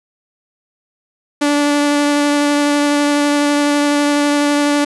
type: tone with vibrato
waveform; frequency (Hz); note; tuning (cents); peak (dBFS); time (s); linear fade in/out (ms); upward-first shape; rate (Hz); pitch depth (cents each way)
sawtooth; 290.5; D4; -19; -8; 1.41-4.85; 10; triangle; 12; 11
effects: resampled to 24000 Hz + 7-bit